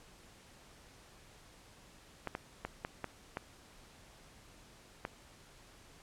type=clicks; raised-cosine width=0.5 ms; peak=-22 dBFS; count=7; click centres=2.273 / 2.351 / 2.65 / 2.849 / 3.043 / 3.371 / 5.051 s; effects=pink hiss -59 dBFS RMS until 6.02 s + low-pass 10000 Hz 12 dB/octave